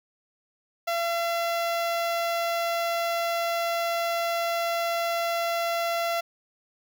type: tone with notch filter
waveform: sawtooth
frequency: 679 Hz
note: F5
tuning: 49 cents flat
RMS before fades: -27 dBFS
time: 0.87-6.21 s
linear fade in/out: 10 ms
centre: 8600 Hz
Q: 1.4
effects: none